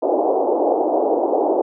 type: band-pass noise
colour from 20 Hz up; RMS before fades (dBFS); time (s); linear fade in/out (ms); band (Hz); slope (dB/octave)
pink; -18; 0.02-1.62; 10; 310 to 820; 48
effects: none